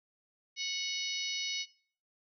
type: harmonic tone with a mistuned harmonic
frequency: 735 Hz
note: F#5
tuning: 12 cents flat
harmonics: 3 / 4 / 5 / 6 / 7 / 8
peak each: -39 / -40 / -41 / -42 / -42 / -43 dBFS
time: 0.56-1.66 s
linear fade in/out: 50 ms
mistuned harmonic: 5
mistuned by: +50 cents
effects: noise-tail reverb RT60 0.5 s tail -20 dB re dry